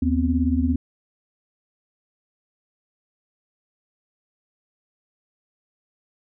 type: tone cluster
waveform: sine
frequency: 77.8 / 244.9 / 262.4 Hz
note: D#2 / B3 / C4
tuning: 0 / -14 / +5 cents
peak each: -22 / -23 / -22 dBFS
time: 0.02-0.76 s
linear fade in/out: 5 ms
effects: none